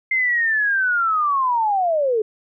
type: linear sweep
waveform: sine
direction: down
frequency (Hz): 2100 to 415.3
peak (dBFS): -16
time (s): 0.11-2.22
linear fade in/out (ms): 5
effects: none